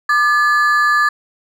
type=ring-modulated tone; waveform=triangle; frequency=1454 Hz; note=F#6; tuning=31 cents flat; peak=-6 dBFS; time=0.09-1.09 s; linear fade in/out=5 ms; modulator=261 Hz; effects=none